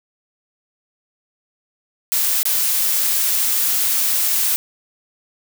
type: noise with dropouts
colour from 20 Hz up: blue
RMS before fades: -18 dBFS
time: 2.12-4.56 s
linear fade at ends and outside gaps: 0 ms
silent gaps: 2.43-2.454 s
effects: none